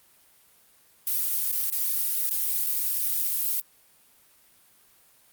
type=noise with dropouts; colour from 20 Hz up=violet; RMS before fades=-26 dBFS; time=1.07-3.6 s; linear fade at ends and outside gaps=1 ms; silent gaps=1.516-1.526 / 1.701-1.723 / 2.295-2.309 / 2.663-2.668 s; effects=white hiss -59 dBFS RMS until 5.32 s + Opus 32 kbps